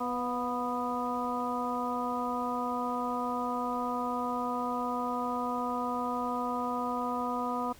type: harmonic tone with a mistuned harmonic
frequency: 246.9 Hz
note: B3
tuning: in tune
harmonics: 1 / 2 / 3 / 4 / 5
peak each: -35 / -38 / -37 / -35 / -36 dBFS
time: 0-7.73 s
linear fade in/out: 10 ms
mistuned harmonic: 3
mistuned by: -39 cents
effects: pink hiss -55 dBFS RMS until 7.79 s